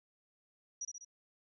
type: tone with echo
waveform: sine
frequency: 5800 Hz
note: F#8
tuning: 35 cents flat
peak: -37 dBFS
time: 0.81-0.85 s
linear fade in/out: 5 ms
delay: 66 ms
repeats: 3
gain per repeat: -4 dB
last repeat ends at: 1.048 s
effects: none